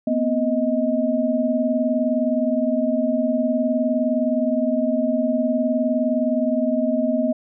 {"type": "tone cluster", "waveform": "sine", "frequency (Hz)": [237.6, 257.1, 627], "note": ["A#3", "C4", "D#5"], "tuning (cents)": [33, -30, 13], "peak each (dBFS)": -22, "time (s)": [0.07, 7.33], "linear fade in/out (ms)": 5, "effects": []}